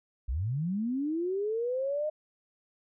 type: linear sweep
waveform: sine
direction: up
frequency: 51.91 to 620 Hz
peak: -28 dBFS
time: 0.28-2.1 s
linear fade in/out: 10 ms
effects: none